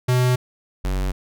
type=tone pair in turn; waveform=square; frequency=125.6 / 47.05 Hz; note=B2 / F#1; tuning=+30 / +30 cents; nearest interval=octave + perfect fourth; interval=1700 cents; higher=first; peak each=-16 / -21 dBFS; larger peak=first; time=0.08-0.36 / 0.84-1.12 s; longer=neither; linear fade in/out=10 ms; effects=none